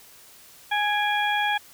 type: harmonic tone with a mistuned harmonic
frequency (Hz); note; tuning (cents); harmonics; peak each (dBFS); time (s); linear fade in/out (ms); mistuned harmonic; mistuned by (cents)
830.6; G#5; 0; 1 / 2 / 3 / 4; -24 / -26 / -30 / -30; 0.71-1.58; 10; 3; -66
effects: white hiss -50 dBFS RMS until 1.73 s